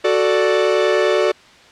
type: chord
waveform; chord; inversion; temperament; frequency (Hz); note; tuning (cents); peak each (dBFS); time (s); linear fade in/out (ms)
45% pulse; D major; first; equal; 370 / 440 / 587.3; F#4 / A4 / D5; 0 / 0 / 0; -18; 0.04-1.32; 10
effects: white hiss -45 dBFS RMS until 1.71 s + low-pass 4000 Hz 12 dB/octave